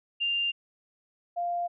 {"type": "tone pair in turn", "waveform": "sine", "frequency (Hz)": [2794, 697.3], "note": ["F7", "F5"], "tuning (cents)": [0, -3], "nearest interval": "2 octaves", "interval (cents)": 2403, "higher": "first", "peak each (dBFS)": [-25, -27], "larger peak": "first", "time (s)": [[0.2, 0.52], [1.36, 1.68]], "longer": "neither", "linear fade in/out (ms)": 20, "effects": []}